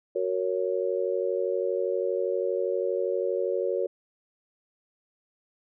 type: chord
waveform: sine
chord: F# major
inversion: none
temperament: just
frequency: 370 / 462.5 / 555 Hz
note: F#4 / A#4 / C#5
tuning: 0 / -14 / +2 cents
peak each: -29 dBFS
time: 0.15-3.87 s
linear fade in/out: 10 ms
effects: none